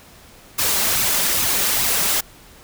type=noise with flanger; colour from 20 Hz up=white; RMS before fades=-19 dBFS; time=0.58-2.21 s; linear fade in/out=10 ms; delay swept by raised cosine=0.77 to 5.17 ms; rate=2.4 Hz; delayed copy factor=+0.55; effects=pink hiss -46 dBFS RMS until 2.63 s